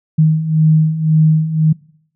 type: beating tone pair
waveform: sine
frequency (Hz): 155.56 / 157.46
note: D#3 / D#3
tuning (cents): 0 / +21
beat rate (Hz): 1.9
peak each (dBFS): -15 / -10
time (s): 0.18-1.73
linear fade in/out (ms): 10
effects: noise-tail reverb RT60 0.7 s tail -24 dB re dry